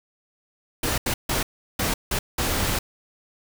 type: noise bursts at uneven times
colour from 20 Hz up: pink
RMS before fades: -24 dBFS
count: 6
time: 0.83-0.98 / 1.06-1.14 / 1.29-1.43 / 1.79-1.94 / 2.11-2.19 / 2.38-2.79 s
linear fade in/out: 5 ms
effects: none